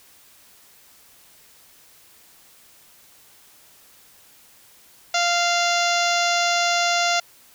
harmonic tone, 695 Hz, F5, 9 cents flat, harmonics 1 / 2 / 3 / 4 / 5 / 6 / 7 / 8 / 9 / 10, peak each -22 / -25 / -27 / -28 / -29 / -30 / -30 / -31 / -32 / -32 dBFS, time 5.14-7.2 s, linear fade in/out 5 ms, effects white hiss -52 dBFS RMS until 7.54 s

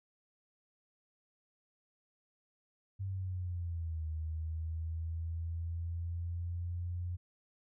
sine linear two-way sweep, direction down then up, 97.7 to 78.6 to 88.6 Hz, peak -35 dBFS, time 2.99-7.17 s, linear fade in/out 20 ms, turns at 4.06 s, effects none

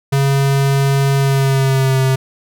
square tone with pitch glide, 137.9 to 132.36 Hz, C#3 to C3, -9 to +20 cents, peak -12 dBFS, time 0.12-2.16 s, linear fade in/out 10 ms, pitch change -71 cents, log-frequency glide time 1.16-1.99 s, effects none

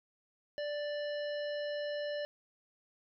harmonic tone, 587.3 Hz, D5, in tune, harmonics 1 / 3 / 5 / 7 / 9, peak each -35 / -45 / -49 / -52 / -54 dBFS, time 0.58-2.25 s, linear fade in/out 0 ms, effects none

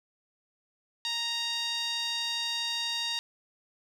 sawtooth tone with band-pass filter, 932.3 Hz, A#5, in tune, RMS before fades -32 dBFS, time 1.05-3.19 s, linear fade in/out 0 ms, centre 4000 Hz, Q 3.3, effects none

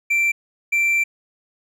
triangle tone pair in turn, 2349 / 2349 Hz, D7 / D7, 0 / 0 cents, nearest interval unison, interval 0 cents, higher neither, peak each -14 dBFS, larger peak neither, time 0.1-0.32 / 0.72-1.04 s, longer second, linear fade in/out 10 ms, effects none

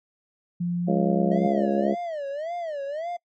sine tone with pitch glide, 174.61 to 180.04 Hz, F3 to F#3, 0 to -47 cents, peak -23 dBFS, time 0.6-1.47 s, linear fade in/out 10 ms, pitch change +53 cents, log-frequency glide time 0.78-1.3 s
harmonic tone, 69.2 Hz, C#2, 2 cents flat, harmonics 3 / 4 / 5 / 6 / 7 / 8 / 9 / 10, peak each -24 / -34 / -27 / -31 / -34 / -28 / -36 / -30 dBFS, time 0.87-1.95 s, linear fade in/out 20 ms
triangle tone with vibrato, 622.3 Hz, D#5, in tune, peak -26 dBFS, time 1.31-3.17 s, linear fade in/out 10 ms, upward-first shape sine, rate 1.8 Hz, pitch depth 210 cents each way
effects noise-tail reverb RT60 0.1 s tail -26 dB re dry + MP3 32 kbps

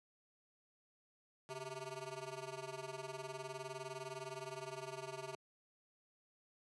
15% pulse ring-modulated tone, 261.6 Hz, C4, in tune, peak -35 dBFS, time 1.49-5.35 s, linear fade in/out 0 ms, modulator 121 Hz, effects high-pass 150 Hz 12 dB/octave + resampled to 24000 Hz

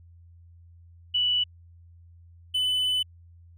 sine / triangle tone pair in turn, 2960 / 3005 Hz, F#7 / F#7, 0 / +26 cents, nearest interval unison, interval 26 cents, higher second, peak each -21 dBFS, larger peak neither, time 1.14-1.44 / 2.54-3.03 s, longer second, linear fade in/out 10 ms, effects added 85 Hz sine -49 dBFS peak until 3.57 s

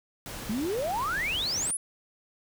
pink noise, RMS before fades -39 dBFS, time 0.26-1.71 s, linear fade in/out 0 ms
sine exponential sweep, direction up, 200 to 10910 Hz, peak -27 dBFS, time 0.49-1.77 s, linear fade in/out 5 ms
effects none

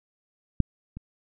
clicks, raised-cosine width 5 ms, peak -7 / -25 dBFS, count 2, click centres 0.603 / 0.97 s, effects none

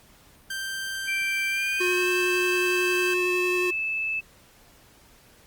sawtooth tone, 1569 Hz, G6, 1 cent sharp, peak -26 dBFS, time 0.5-3.14 s, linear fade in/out 5 ms
sine tone with pitch glide, 2349 to 2621 Hz, D7 to E7, 0 to -11 cents, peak -25 dBFS, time 1.07-4.21 s, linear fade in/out 20 ms, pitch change +189 cents, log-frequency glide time 1.49-2.09 s
square tone with vibrato, 360.8 Hz, F#4, 44 cents flat, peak -25 dBFS, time 1.8-3.71 s, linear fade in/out 10 ms, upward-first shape sine, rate 11 Hz, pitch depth 9 cents each way
effects pink hiss -55 dBFS RMS until 5.46 s + Opus 48 kbps

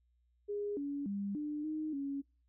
sine tone with pitch steps, 410.7 / 284 / 200.2 / 297.9 / 309.7 / 278.6 Hz, G#4 / C#4 / G3 / D4 / D#4 / C#4, -19 / +42 / +37 / +25 / -8 / +9 cents, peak -35 dBFS, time 0.48-2.22 s, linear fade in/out 20 ms, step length 290 ms, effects noise-tail reverb RT60 0.3 s tail -24 dB re dry + added 60 Hz sine -70 dBFS peak until 2.48 s

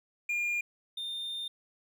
triangle tone pair in turn, 2413 / 3623 Hz, D7 / A7, +46 / +50 cents, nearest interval perfect fifth, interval 704 cents, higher second, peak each -27 / -33 dBFS, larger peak first, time 0.29-0.61 / 0.97-1.48 s, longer second, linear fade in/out 5 ms, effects none

